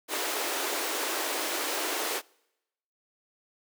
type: high-pass noise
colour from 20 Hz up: pink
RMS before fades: -31 dBFS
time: 0.08-2.22 s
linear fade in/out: 50 ms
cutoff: 310 Hz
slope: 48 dB/octave
effects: noise-tail reverb RT60 0.9 s tail -26 dB re dry